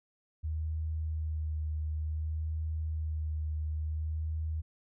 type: tone with vibrato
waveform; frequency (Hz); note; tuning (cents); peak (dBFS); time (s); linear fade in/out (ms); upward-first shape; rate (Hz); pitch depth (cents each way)
sine; 78; D#2; +5; -31; 0.43-4.62; 20; sine; 0.56; 20
effects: none